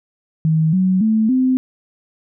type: tone with pitch steps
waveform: sine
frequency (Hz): 158.7 / 186.56 / 219.3 / 257.8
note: D#3 / F#3 / A3 / C4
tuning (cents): +35 / +15 / -6 / -26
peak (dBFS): -12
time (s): 0.45-1.57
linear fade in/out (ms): 0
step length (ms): 280
effects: none